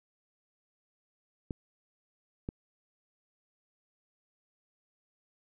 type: clicks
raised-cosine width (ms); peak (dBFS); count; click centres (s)
3; -22; 2; 1.508 / 2.489
effects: none